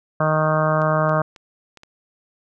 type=harmonic tone; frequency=155.56 Hz; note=D#3; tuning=in tune; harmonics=1 / 2 / 3 / 4 / 5 / 6 / 7 / 8 / 9 / 10; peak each=-21 / -31 / -30 / -20 / -30 / -30 / -25 / -25 / -31 / -30 dBFS; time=0.2-1.22 s; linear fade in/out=5 ms
type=clicks; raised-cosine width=0.2 ms; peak=-26 dBFS; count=5; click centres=0.818 / 1.094 / 1.362 / 1.773 / 1.834 s
effects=none